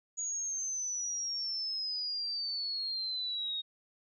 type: exponential sweep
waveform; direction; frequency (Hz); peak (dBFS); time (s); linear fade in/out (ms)
sine; down; 6790 to 3729; -33; 0.17-3.62; 20
effects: none